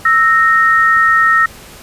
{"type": "tone pair together", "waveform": "sine", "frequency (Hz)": [1315, 1854.5], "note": ["E6", "A#6"], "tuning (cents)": [-5, -9], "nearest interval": "tritone", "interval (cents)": 596, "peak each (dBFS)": -10, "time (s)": [0.05, 1.46], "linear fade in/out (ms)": 5, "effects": ["pink hiss -36 dBFS RMS until 1.82 s", "resampled to 32000 Hz"]}